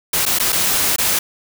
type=noise with dropouts; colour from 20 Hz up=white; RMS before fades=-17 dBFS; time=0.13-1.19 s; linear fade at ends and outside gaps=5 ms; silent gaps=0.254-0.262 / 0.387-0.397 / 0.522-0.526 / 0.962-0.983 s; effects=none